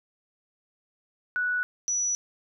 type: tone pair in turn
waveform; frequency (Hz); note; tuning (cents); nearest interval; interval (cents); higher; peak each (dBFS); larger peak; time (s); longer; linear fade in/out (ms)
sine; 1475 / 5900; F#6 / F#8; -6 / -6; 2 octaves; 2400; second; -24; neither; 1.36-1.63 / 1.88-2.15; neither; 0
effects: none